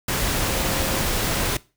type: tone in noise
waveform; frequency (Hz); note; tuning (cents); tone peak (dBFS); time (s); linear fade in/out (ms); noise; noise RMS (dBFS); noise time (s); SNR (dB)
sine; 534; C5; +35; -32; 0.46-1.02; 5; pink; -23; 0.08-1.57; -12
effects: noise-tail reverb RT60 0.3 s tail -20 dB re dry